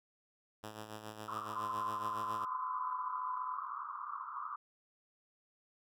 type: tone with tremolo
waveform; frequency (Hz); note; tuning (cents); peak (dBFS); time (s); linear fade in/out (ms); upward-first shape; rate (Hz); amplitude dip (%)
5% pulse; 108; A2; -32; -32; 0.63-2.45; 10; sine; 7.2; 60
type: band-pass noise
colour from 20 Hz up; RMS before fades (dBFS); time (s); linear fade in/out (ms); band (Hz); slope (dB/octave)
white; -43; 1.28-4.56; 5; 1000 to 1300; 96
type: tone with pitch glide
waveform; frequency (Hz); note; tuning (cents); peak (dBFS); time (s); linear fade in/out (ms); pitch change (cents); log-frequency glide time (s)
sine; 1032 to 1011.3; C6 to B5; -24 to +41; -37; 1.53-3.58; 50; -35; 2.06-2.95
effects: none